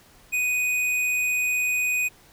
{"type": "tone with tanh clipping", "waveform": "triangle", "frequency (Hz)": 2489, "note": "D#7", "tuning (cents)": 0, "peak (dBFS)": -23, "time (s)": [0.32, 2.09], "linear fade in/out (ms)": 20, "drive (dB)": 18, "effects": ["pink hiss -54 dBFS RMS until 2.32 s"]}